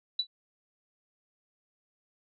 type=tone with exponential decay; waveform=sine; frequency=3951 Hz; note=B7; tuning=in tune; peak=-22 dBFS; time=0.19-0.27 s; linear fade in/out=5 ms; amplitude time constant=17 ms; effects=none